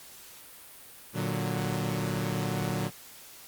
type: chord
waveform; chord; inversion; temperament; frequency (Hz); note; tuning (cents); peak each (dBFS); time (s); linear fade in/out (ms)
sawtooth; Bb augmented; none; equal with one note detuned; 116.54 / 148.2 / 185; Bb2 / D3 / F#3; 0 / +16 / 0; -29; 1.13-2.91; 50
effects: white hiss -49 dBFS RMS until 3.47 s + Opus 48 kbps